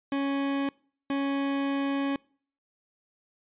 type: tone bursts at uneven times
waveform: 40% pulse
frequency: 277.2 Hz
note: C#4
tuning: in tune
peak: -25 dBFS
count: 2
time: 0.12-0.69 / 1.1-2.16 s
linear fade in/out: 2 ms
effects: noise-tail reverb RT60 0.5 s tail -25 dB re dry + resampled to 8000 Hz